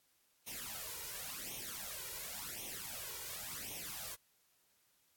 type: noise with flanger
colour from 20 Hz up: white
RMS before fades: -45 dBFS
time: 0.46-4.16 s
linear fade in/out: 20 ms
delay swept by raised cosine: 0.32 to 2.12 ms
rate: 0.92 Hz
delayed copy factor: +0.8
effects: white hiss -74 dBFS RMS until 5.16 s + AAC 64 kbps